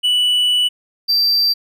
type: tone pair in turn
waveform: triangle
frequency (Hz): 2960 / 4688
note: F#7 / D8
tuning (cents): 0 / -4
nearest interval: minor sixth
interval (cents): 796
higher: second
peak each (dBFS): -11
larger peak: neither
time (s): 0.03-0.69 / 1.08-1.54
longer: first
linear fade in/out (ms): 20
effects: none

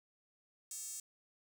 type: tone with high-pass filter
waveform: square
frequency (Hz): 248.7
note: B3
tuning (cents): +12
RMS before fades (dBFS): -45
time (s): 0.71-1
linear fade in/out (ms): 2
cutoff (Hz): 7400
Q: 4
effects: none

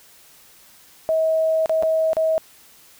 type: tone with dropouts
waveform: sine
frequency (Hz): 640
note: D#5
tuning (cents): +49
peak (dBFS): -16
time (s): 1.09-2.38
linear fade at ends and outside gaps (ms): 0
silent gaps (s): 1.659-1.695 / 1.825-1.833 / 2.132-2.168
effects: white hiss -50 dBFS RMS until 2.99 s

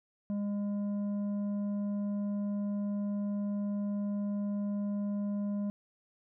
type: tone with tanh clipping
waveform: sine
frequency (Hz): 203.8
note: G#3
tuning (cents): -32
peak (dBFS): -32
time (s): 0.3-5.7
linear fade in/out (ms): 0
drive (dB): 7
effects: none

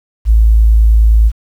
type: tone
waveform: sine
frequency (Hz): 54.8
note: A1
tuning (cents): -6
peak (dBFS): -4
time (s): 0.25-1.32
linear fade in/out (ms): 50
effects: 7-bit

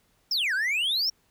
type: exponential two-way sweep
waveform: triangle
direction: down then up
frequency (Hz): 5640 to 1466 to 5640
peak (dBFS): -22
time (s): 0.31-1.1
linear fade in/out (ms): 5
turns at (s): 0.54
effects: pink hiss -67 dBFS RMS until 1.3 s

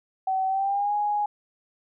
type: tone with pitch glide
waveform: sine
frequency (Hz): 761 to 829.9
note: F#5 to G#5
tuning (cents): +48 to -1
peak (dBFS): -22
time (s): 0.27-1.26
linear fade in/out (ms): 5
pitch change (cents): +151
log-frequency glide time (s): 0.47-0.94
effects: none

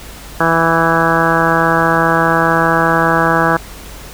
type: harmonic tone with a mistuned harmonic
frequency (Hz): 164.81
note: E3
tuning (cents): 0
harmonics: 1 / 2 / 3 / 4 / 5 / 6 / 7 / 8 / 9 / 10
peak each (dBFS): -19 / -19 / -19 / -19 / -19 / -19 / -19 / -19 / -19 / -19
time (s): 0.4-3.57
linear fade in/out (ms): 5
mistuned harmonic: 9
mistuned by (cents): +22
effects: added 50 Hz sine -34 dBFS peak until 4.13 s + pink hiss -34 dBFS RMS until 4.13 s

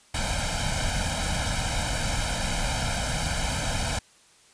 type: noise with comb filter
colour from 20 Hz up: pink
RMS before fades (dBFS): -27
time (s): 0.14-3.99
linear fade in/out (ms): 5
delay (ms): 1.3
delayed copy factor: +0.95
effects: white hiss -57 dBFS RMS until 4.53 s + resampled to 22050 Hz

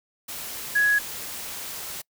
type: tone in noise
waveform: sine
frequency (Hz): 1671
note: G#6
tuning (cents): +10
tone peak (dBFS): -17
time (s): 0.75-0.99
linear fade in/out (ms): 10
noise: white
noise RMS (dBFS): -35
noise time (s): 0.28-2.02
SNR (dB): +15
effects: noise-tail reverb RT60 0.1 s tail -26 dB re dry

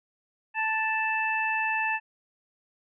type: harmonic tone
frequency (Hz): 880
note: A5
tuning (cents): 0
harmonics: 1 / 2 / 3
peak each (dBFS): -29 / -29 / -29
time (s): 0.54-2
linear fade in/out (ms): 50
effects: none

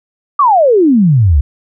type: exponential sweep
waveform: sine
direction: down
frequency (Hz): 1203 to 64.2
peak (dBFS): -5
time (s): 0.39-1.41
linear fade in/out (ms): 5
effects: none

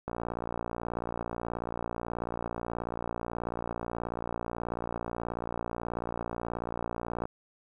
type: click train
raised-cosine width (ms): 1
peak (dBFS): -20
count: 420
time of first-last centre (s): 0.08-7.255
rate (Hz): 58.4
effects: 10-bit

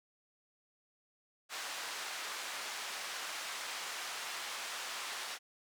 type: band-pass noise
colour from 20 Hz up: pink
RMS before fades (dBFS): -42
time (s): 1.49-5.39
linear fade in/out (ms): 50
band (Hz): 980 to 7800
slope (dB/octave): 12
effects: none

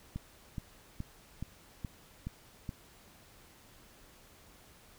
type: click train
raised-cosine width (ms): 5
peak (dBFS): -25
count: 7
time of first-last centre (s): 0.16-2.692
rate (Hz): 2.37
effects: pink hiss -59 dBFS RMS until 4.98 s

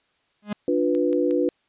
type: tone with exponential growth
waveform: 45% pulse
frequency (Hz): 207.7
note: G#3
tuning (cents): 0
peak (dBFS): -22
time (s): 0.42-0.53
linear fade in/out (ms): 5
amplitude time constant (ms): 23
type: chord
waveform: sine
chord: B diminished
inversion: first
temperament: equal with one note detuned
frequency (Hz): 293.7 / 353.7 / 493.9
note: D4 / F4 / B4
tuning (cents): 0 / +22 / 0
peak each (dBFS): -23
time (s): 0.68-1.49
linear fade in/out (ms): 2
type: click train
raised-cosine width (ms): 0.2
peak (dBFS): -25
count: 4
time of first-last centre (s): 0.95-1.49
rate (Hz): 5.56
effects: white hiss -67 dBFS RMS until 1.68 s + resampled to 8000 Hz

